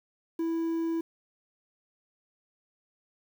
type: tone with quantisation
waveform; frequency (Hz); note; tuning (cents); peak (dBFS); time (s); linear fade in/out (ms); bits
triangle; 329.6; E4; 0; -25; 0.39-1.01; 5; 9
effects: none